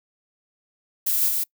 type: noise with echo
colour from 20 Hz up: violet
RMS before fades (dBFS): -22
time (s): 1.06-1.29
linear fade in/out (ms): 10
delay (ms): 150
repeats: 1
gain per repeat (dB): -2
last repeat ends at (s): 1.44
effects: noise-tail reverb RT60 0.1 s tail -25 dB re dry